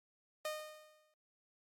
sawtooth tone with exponential decay, 614 Hz, D#5, 23 cents flat, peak -32 dBFS, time 0.45-1.14 s, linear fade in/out 2 ms, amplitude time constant 150 ms, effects MP3 64 kbps

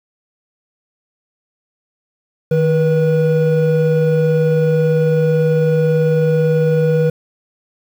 triangle tone pair together, 155.56 / 484.8 Hz, D#3 / B4, 0 / -32 cents, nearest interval octave + minor sixth, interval 1968 cents, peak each -12 dBFS, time 2.51-7.1 s, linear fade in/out 5 ms, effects 7-bit

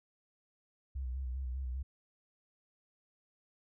sine tone with vibrato, 64.4 Hz, C2, 27 cents flat, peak -35 dBFS, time 0.95-1.83 s, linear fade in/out 10 ms, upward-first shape square, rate 5 Hz, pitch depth 58 cents each way, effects none

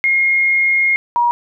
sine tone pair in turn, 2143 / 954.6 Hz, C7 / A#5, +41 / +41 cents, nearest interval octave + major second, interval 1400 cents, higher first, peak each -11 dBFS, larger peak neither, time 0.04-0.96 / 1.16-1.31 s, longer first, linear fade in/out 0 ms, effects none

